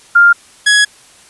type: tone pair in turn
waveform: sine / sawtooth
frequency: 1400 / 1674.2 Hz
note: F6 / G#6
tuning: +4 / +13 cents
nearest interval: minor third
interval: 309 cents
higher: second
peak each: -3 dBFS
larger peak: neither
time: 0.15-0.33 / 0.66-0.85 s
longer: second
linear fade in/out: 10 ms
effects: white hiss -43 dBFS RMS until 1.29 s + resampled to 24000 Hz